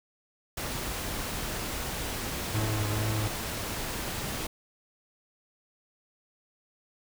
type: noise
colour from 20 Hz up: pink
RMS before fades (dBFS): -34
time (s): 0.57-4.47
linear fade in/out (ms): 5
type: tone with vibrato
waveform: 45% pulse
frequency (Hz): 106.7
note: G#2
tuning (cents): +47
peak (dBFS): -28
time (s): 2.54-3.28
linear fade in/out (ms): 5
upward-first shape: triangle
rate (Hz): 2.2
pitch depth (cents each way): 39
effects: none